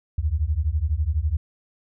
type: beating tone pair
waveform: sine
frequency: 70.8 / 82.8 Hz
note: C#2 / E2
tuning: +37 / +8 cents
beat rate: 12 Hz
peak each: -23 dBFS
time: 0.18-1.37 s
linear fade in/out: 5 ms
effects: none